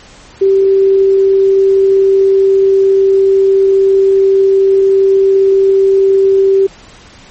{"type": "tone", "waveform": "sine", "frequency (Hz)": 388.5, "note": "G4", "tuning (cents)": -16, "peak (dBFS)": -5, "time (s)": [0.41, 6.67], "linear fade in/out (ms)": 10, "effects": ["pink hiss -38 dBFS RMS until 7.3 s", "MP3 32 kbps"]}